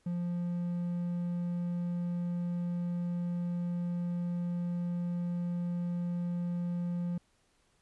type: tone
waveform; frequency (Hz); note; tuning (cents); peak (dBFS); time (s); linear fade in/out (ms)
triangle; 174.61; F3; 0; -29; 0.06-7.18; 5
effects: pink hiss -71 dBFS RMS until 7.81 s + resampled to 24000 Hz